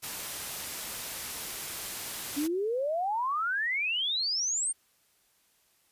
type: noise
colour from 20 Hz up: white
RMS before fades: -37 dBFS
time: 0.02-2.48 s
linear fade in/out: 20 ms
type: exponential sweep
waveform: sine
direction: up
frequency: 277.2 to 9000 Hz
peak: -27 dBFS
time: 2.36-4.73 s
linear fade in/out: 20 ms
effects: white hiss -68 dBFS RMS until 5.91 s + resampled to 32000 Hz